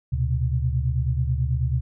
sine tone cluster, 73.5 / 121 / 130.2 Hz, D2 / B2 / C3, +2 / -35 / -8 cents, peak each -24 / -25 / -25 dBFS, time 0.12-1.81 s, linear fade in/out 10 ms, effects none

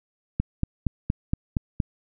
click train, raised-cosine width 5 ms, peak -10 dBFS, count 7, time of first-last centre 0.4-1.802 s, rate 4.28 Hz, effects none

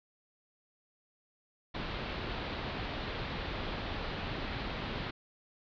pink low-pass noise, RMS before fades -38 dBFS, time 1.74-5.11 s, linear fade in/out 10 ms, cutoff 4300 Hz, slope 48 dB/octave, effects none

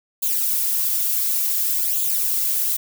violet noise with flanger, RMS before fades -21 dBFS, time 0.22-2.77 s, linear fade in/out 10 ms, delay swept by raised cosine 0.27 to 4.57 ms, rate 0.56 Hz, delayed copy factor +0.75, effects none

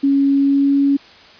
sine tone with pitch glide, 277.2 to 279.3 Hz, C#4 to C#4, 0 to +13 cents, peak -11 dBFS, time 0.03-0.97 s, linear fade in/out 10 ms, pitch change +13 cents, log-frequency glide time 0.36-0.74 s, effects white hiss -43 dBFS RMS until 1.39 s + resampled to 11025 Hz

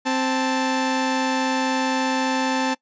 sawtooth tone pair together, 261.6 / 879.9 Hz, C4 / A5, 0 / 0 cents, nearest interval octave + major sixth, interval 2100 cents, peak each -18 / -20 dBFS, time 0.05-2.75 s, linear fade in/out 20 ms, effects noise-tail reverb RT60 0.1 s tail -22 dB re dry + resampled to 16000 Hz

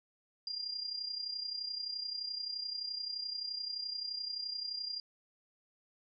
sine tone with amplitude modulation, 4800 Hz, D8, 37 cents sharp, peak -34 dBFS, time 0.47-5 s, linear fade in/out 2 ms, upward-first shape sine, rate 31.6 Hz, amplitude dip 65%, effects none

